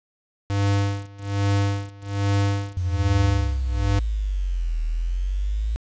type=tone with tremolo; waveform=square; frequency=100 Hz; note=G2; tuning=35 cents sharp; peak=-18 dBFS; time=0.5-3.99 s; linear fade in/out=0 ms; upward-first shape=sine; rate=1.2 Hz; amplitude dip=95%
type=exponential two-way sweep; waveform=sine; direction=down then up; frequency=91.8 to 39.34 to 55.8 Hz; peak=-21 dBFS; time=2.77-5.76 s; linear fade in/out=0 ms; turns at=4.83 s
effects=resampled to 16000 Hz + 8-bit